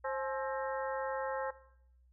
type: harmonic tone with a mistuned harmonic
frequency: 265.3 Hz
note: C4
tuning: 24 cents sharp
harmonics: 2 / 3 / 4 / 5 / 6 / 7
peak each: -36 / -40 / -42 / -44 / -46 / -47 dBFS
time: 0.04-1.51 s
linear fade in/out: 10 ms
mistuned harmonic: 3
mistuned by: +120 cents
effects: noise-tail reverb RT60 0.7 s tail -17 dB re dry + added 62 Hz sine -62 dBFS peak until 2.12 s